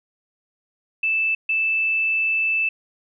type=tone bursts at uneven times; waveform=sine; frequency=2637 Hz; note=E7; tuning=in tune; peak=-18 dBFS; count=2; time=1.03-1.35 / 1.49-2.69 s; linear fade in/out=5 ms; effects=none